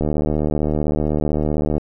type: click train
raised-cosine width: 2 ms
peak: -7 dBFS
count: 135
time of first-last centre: 0.01-1.78 s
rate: 75.7 Hz
effects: none